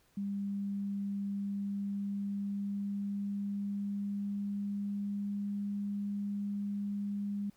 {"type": "tone with pitch glide", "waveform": "sine", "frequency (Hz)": [199.8, 202.6], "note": ["G3", "G#3"], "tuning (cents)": [33, -43], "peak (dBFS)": -33, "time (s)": [0.17, 7.5], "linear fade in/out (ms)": 5, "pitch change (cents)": 24, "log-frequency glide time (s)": [1.27, 5.61], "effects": ["pink hiss -69 dBFS RMS until 7.56 s"]}